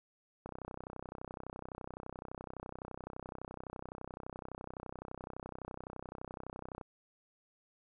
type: click train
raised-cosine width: 1 ms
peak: -29 dBFS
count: 203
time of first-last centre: 0.46-6.812 s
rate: 31.8 Hz
effects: none